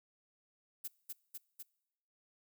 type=noise with echo; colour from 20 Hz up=violet; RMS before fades=-41 dBFS; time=0.84-0.88 s; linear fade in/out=10 ms; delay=250 ms; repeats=3; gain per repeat=-2 dB; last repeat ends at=1.63 s; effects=noise-tail reverb RT60 0.9 s tail -24 dB re dry